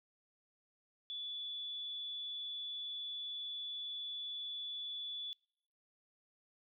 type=tone; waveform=sine; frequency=3447 Hz; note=A7; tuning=36 cents flat; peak=-40 dBFS; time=1.1-5.33 s; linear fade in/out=0 ms; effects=noise-tail reverb RT60 0.7 s tail -26 dB re dry